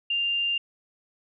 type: tone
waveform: sine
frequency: 2794 Hz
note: F7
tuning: in tune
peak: -23 dBFS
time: 0.1-0.58 s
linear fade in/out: 5 ms
effects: none